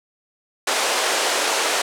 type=band-pass noise; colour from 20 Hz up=pink; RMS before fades=-21 dBFS; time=0.67-1.82 s; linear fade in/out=5 ms; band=420 to 9500 Hz; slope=24 dB/octave; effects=none